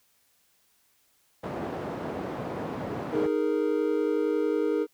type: band-pass noise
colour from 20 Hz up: white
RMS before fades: -34 dBFS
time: 1.43-3.27 s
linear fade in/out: 10 ms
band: 120 to 590 Hz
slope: 12 dB/octave
type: chord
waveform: triangle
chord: D# suspended fourth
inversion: none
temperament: equal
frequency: 311.1 / 415.3 / 466.2 Hz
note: D#4 / G#4 / A#4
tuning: 0 / 0 / 0 cents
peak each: -26 dBFS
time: 3.11-4.87 s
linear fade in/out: 50 ms
effects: white hiss -67 dBFS RMS until 4.93 s